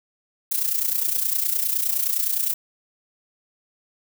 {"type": "noise with amplitude modulation", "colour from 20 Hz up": "violet", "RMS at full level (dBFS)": -20, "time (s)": [0.51, 2.54], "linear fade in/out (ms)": 10, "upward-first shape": "sine", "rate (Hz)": 29.7, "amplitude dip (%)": 70, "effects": []}